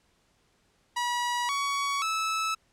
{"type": "tone with pitch steps", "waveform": "sawtooth", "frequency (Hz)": [967, 1123.7, 1305.8], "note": ["B5", "C#6", "E6"], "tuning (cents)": [-37, 23, -17], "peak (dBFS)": -23, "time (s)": [0.96, 2.55], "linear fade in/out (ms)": 10, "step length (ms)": 530, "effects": ["pink hiss -68 dBFS RMS until 2.72 s", "low-pass 9000 Hz 12 dB/octave"]}